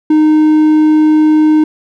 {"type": "tone", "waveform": "triangle", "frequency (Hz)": 308.3, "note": "D#4", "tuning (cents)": -16, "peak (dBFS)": -3, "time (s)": [0.1, 1.64], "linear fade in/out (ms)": 5, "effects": []}